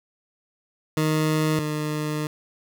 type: tone pair in turn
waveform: 20% pulse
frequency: 155.56 / 151.92 Hz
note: D#3 / D#3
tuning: 0 / -41 cents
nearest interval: unison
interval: 41 cents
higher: first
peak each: -15 / -20 dBFS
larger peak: first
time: 0.97-1.59 / 1.59-2.27 s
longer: second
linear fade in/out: 2 ms
effects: none